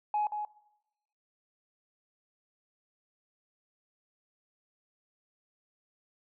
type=tone with echo; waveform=sine; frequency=840 Hz; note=G#5; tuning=19 cents sharp; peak=-25 dBFS; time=0.14-0.27 s; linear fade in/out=2 ms; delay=180 ms; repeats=1; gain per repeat=-7 dB; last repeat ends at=0.45 s; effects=noise-tail reverb RT60 0.9 s tail -20 dB re dry + tanh soft clip ceiling -23 dBFS